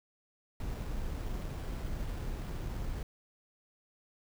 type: noise with sample-and-hold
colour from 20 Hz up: brown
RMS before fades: -37 dBFS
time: 0.6-3.03 s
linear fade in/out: 2 ms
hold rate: 6300 Hz
effects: none